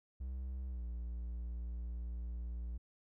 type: tone with pitch glide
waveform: triangle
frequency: 64.3 to 58.96 Hz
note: C2 to A#1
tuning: -30 to +20 cents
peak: -37 dBFS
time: 0.2-2.78 s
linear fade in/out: 10 ms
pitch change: -150 cents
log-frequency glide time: 0.68-0.83 s
effects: none